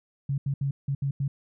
sine tone bursts at uneven times, 138.59 Hz, C#3, in tune, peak -24 dBFS, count 6, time 0.29-0.38 / 0.46-0.54 / 0.61-0.71 / 0.88-0.95 / 1.02-1.11 / 1.2-1.28 s, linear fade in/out 5 ms, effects none

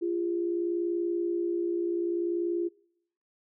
sine tone pair together, 344 / 404.6 Hz, F4 / G#4, -26 / -45 cents, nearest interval minor third, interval 281 cents, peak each -27 / -35 dBFS, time 0.01-2.69 s, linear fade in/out 20 ms, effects noise-tail reverb RT60 0.8 s tail -26 dB re dry

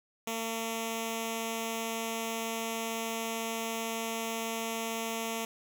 5% pulse tone with notch filter, 226.5 Hz, A#3, 50 cents flat, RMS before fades -35 dBFS, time 0.27-5.45 s, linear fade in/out 2 ms, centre 1600 Hz, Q 1.1, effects none

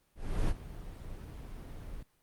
brown noise with ADSR envelope, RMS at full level -28 dBFS, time 0.15-2.03 s, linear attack 340 ms, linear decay 43 ms, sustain -15 dB, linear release 4 ms, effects pink hiss -72 dBFS RMS until 2.22 s + Opus 32 kbps

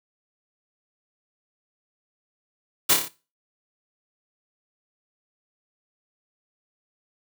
white noise with echo, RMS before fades -17 dBFS, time 2.89-2.94 s, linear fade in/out 10 ms, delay 29 ms, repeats 5, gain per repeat -4 dB, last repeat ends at 3.085 s, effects noise-tail reverb RT60 0.3 s tail -17 dB re dry

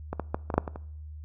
clicks, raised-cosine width 1 ms, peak -17 / -15 / -13 / -17 / -13 / -6 / -19 / -24 dBFS, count 8, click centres 0.13 / 0.197 / 0.345 / 0.502 / 0.541 / 0.58 / 0.678 / 0.759 s, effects noise-tail reverb RT60 0.7 s tail -22 dB re dry + added 76 Hz sine -39 dBFS peak until 1.24 s

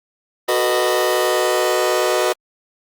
sawtooth chord, B dominant seventh, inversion second, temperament just, 370.4 / 444.5 / 493.9 / 617.4 Hz, F#4 / A4 / B4 / D#5, +2 / +18 / 0 / -14 cents, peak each -16 / -21 / -17 / -16 dBFS, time 0.48-2.33 s, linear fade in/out 10 ms, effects Opus 24 kbps

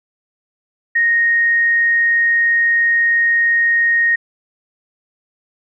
sine tone, 1863 Hz, A#6, 2 cents flat, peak -11 dBFS, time 0.95-4.16 s, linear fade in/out 10 ms, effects none

